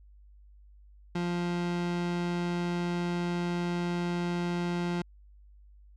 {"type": "tone", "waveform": "30% pulse", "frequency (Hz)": 174.61, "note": "F3", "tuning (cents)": 0, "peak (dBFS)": -26, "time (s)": [1.15, 5.02], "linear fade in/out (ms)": 5, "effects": ["added 50 Hz sine -52 dBFS peak until 5.96 s", "low-pass 5000 Hz 12 dB/octave"]}